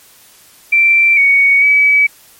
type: tone with pitch steps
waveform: sine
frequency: 2347 / 2234 / 2284 Hz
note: D7 / C#7 / D7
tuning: -2 / +13 / -49 cents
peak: -6 dBFS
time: 0.72-2.07 s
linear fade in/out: 10 ms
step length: 450 ms
effects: white hiss -44 dBFS RMS until 2.39 s + MP3 64 kbps